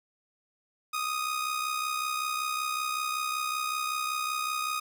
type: tone with amplitude modulation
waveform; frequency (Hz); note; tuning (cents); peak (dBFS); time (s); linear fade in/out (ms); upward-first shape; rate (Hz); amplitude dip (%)
sawtooth; 1244.5; D#6; 0; -23; 0.93-4.8; 10; sine; 65.3; 55
effects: none